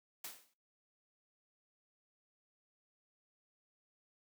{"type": "noise with exponential decay", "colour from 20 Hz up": "white", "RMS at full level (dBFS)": -42, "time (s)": [0.24, 0.54], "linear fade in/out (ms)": 5, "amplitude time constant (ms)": 64, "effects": ["noise-tail reverb RT60 0.3 s tail -20 dB re dry", "high-pass 200 Hz 12 dB/octave"]}